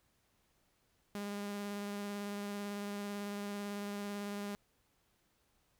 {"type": "tone with vibrato", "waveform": "sawtooth", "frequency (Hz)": 203.4, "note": "G#3", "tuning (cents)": -36, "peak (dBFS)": -35, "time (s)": [1.15, 4.55], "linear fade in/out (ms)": 0, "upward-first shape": "triangle", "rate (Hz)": 18, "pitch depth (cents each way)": 16, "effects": ["pink hiss -75 dBFS RMS until 5.79 s"]}